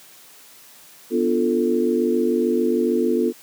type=chord; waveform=sine; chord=B half-diminished seventh; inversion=none; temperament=equal with one note detuned; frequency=246.9 / 293.7 / 349.2 / 442 Hz; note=B3 / D4 / F4 / A4; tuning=0 / 0 / 0 / +8 cents; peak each=-21 / -27 / -21 / -22 dBFS; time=1.1-3.33 s; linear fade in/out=50 ms; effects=white hiss -47 dBFS RMS until 3.42 s + high-pass 150 Hz 12 dB/octave